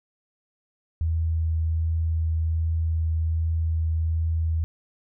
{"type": "tone with vibrato", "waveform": "sine", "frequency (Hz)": 81, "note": "E2", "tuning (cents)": -30, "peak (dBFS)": -21, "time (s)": [1.01, 4.64], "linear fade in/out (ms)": 0, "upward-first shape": "triangle", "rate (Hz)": 1.3, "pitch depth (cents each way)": 11, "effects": []}